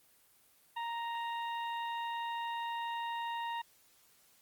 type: harmonic tone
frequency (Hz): 932.3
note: A#5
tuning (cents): 0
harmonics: 1 / 2 / 3 / 4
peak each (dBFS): -36 / -45 / -48 / -51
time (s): 0.76-3.62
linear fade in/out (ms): 10
effects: white hiss -66 dBFS RMS until 4.41 s + Opus 24 kbps